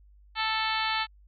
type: harmonic tone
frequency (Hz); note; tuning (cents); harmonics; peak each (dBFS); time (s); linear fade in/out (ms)
440; A4; 0; 2 / 3 / 4 / 5 / 6 / 7 / 8 / 9 / 10; -31 / -33 / -34 / -35 / -36 / -36 / -37 / -38 / -38; 0.35-1.07; 50
effects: added 50 Hz sine -53 dBFS peak until 1.27 s